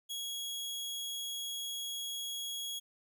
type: tone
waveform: sawtooth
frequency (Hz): 3322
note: G#7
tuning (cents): 0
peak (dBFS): -34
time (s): 0.09-2.8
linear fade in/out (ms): 20
effects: none